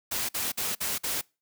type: noise bursts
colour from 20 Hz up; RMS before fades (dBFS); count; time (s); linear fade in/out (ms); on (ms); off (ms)
white; -30; 5; 0.11-1.214; 10; 180; 51
effects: noise-tail reverb RT60 0.3 s tail -26 dB re dry